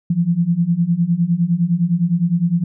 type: beating tone pair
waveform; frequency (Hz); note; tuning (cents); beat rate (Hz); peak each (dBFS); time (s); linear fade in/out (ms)
sine; 166 / 175.8; E3 / F3; +12 / +12; 9.8; -18 / -16; 0.1-2.64; 5
effects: none